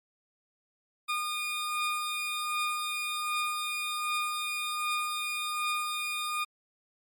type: beating tone pair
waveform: 20% pulse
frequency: 1219 / 1220.3 Hz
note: D#6 / D#6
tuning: -36 / -34 cents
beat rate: 1.3 Hz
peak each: -32 / -26 dBFS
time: 1.08-6.45 s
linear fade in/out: 20 ms
effects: MP3 96 kbps